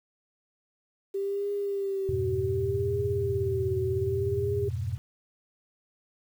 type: tone with vibrato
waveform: sine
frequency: 392 Hz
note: G4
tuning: in tune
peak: -27 dBFS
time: 1.14-4.69 s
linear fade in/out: 10 ms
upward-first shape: triangle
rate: 0.66 Hz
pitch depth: 65 cents each way
type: chord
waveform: sine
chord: F diminished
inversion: none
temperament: equal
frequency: 87.31 / 103.83 / 123.47 Hz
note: F2 / Ab2 / Cb3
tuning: 0 / 0 / 0 cents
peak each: -33 dBFS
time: 2.09-4.98 s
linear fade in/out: 0 ms
effects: 9-bit